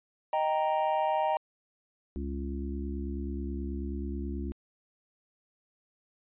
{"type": "chord", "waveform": "triangle", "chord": "Eb major", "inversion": "none", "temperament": "equal", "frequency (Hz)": [622.3, 784, 932.3], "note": ["Eb5", "G5", "Bb5"], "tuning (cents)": [0, 0, 0], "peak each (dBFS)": -28, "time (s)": [0.33, 1.37], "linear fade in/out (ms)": 2}
{"type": "harmonic tone", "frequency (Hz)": 69.3, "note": "C#2", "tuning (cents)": 0, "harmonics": [1, 3, 4, 5], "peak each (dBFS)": [-34, -39, -40, -41], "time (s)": [2.16, 4.52], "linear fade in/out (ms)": 0}
{"effects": ["resampled to 8000 Hz"]}